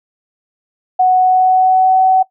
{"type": "tone with pitch glide", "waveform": "sine", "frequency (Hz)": [740, 753.8], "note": ["F#5", "F#5"], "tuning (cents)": [0, 32], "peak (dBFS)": -7, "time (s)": [0.99, 2.23], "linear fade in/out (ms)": 10, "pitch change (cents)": 32, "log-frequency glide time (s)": [1.19, 2], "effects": ["noise-tail reverb RT60 0.1 s tail -19 dB re dry"]}